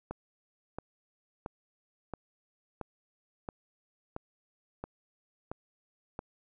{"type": "click train", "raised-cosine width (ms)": 1, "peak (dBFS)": -23, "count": 10, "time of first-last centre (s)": [0.11, 6.191], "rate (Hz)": 1.48, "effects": []}